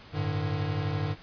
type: chord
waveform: square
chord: G suspended second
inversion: none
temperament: equal with one note detuned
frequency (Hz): 98 / 110 / 149.49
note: G2 / A2 / D3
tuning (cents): 0 / 0 / +31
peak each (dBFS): -32 / -35 / -32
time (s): 0.12-1.16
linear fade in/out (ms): 50
effects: pink hiss -50 dBFS RMS until 1.22 s + resampled to 11025 Hz